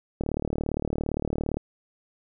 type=click train; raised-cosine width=2 ms; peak=-14 dBFS; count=52; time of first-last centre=0.21-1.57 s; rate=37.5 Hz; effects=none